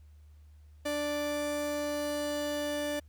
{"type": "tone pair together", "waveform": "45% pulse", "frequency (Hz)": [293.6, 587.3], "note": ["D4", "D5"], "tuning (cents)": [0, 0], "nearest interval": "octave", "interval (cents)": 1200, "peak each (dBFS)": [-36, -32], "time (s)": [0.85, 3], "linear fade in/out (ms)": 10, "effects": ["added 75 Hz sine -52 dBFS peak until 3.08 s", "pink hiss -73 dBFS RMS until 3.08 s"]}